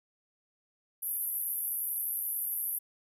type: band-pass noise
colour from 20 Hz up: pink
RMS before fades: -34 dBFS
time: 1.02-2.79 s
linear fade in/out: 10 ms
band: 11000 to 13000 Hz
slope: 96 dB/octave
effects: none